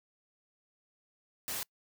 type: noise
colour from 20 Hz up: white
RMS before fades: -37 dBFS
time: 1.48-1.63 s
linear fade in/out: 0 ms
effects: noise-tail reverb RT60 0.1 s tail -26 dB re dry